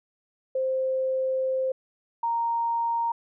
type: tone pair in turn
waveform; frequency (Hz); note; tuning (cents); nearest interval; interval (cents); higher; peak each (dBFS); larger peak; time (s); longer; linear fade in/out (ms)
sine; 523.3 / 930; C5 / A#5; 0 / -4; minor seventh; 996; second; -23; neither; 0.55-1.72 / 2.23-3.12; first; 5
effects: none